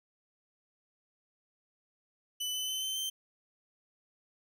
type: tone with pitch steps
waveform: sawtooth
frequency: 2993 / 3023 / 3052 / 3082 / 3113 Hz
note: F#7 / F#7 / G7 / G7 / G7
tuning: +19 / +36 / -47 / -30 / -13 cents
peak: -30 dBFS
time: 2.4-3.1 s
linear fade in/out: 10 ms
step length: 140 ms
effects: none